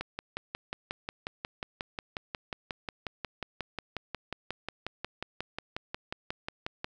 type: click train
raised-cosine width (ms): 0.3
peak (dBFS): -18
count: 39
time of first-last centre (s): 0.01-6.845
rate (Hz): 5.56
effects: none